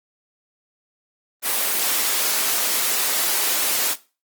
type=high-pass noise; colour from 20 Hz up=white; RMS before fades=-21 dBFS; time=1.42-3.96 s; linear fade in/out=50 ms; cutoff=320 Hz; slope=12 dB/octave; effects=noise-tail reverb RT60 0.3 s tail -17 dB re dry + Opus 24 kbps